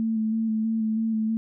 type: tone with vibrato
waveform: sine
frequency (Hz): 221.4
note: A3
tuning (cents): +11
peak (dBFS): -22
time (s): 0-1.37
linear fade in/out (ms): 0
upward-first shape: square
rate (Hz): 3.1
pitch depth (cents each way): 19
effects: none